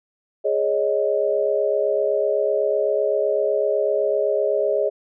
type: chord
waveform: sine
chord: Ab suspended fourth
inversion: none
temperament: equal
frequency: 415.3 / 554.4 / 622.3 Hz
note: Ab4 / Db5 / Eb5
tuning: 0 / 0 / 0 cents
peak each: -22 dBFS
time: 0.44-4.9 s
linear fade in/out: 20 ms
effects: none